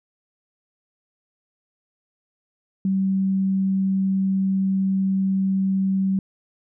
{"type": "tone", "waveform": "sine", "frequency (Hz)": 192.1, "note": "G3", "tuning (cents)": -35, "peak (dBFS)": -18, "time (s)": [2.85, 6.19], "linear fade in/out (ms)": 2, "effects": []}